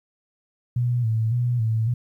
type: tone with vibrato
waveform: sine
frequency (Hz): 116.54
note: A#2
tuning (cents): 0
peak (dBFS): -19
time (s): 0.76-1.94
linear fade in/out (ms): 5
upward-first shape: square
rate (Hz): 1.8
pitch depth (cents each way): 76
effects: 10-bit